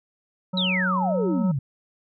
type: harmonic tone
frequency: 185 Hz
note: F#3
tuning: in tune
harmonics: 1 / 3 / 5 / 7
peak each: -24 / -34 / -38 / -41 dBFS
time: 0.53-1.52 s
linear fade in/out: 10 ms
type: exponential sweep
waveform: sine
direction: down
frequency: 4025 to 125.4 Hz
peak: -22 dBFS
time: 0.57-1.59 s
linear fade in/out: 5 ms
effects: none